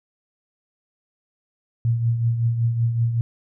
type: tone with tremolo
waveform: sine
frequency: 116.54 Hz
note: A#2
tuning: in tune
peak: -15 dBFS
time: 1.85-3.21 s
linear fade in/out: 0 ms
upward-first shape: triangle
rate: 5.3 Hz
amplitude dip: 60%
effects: none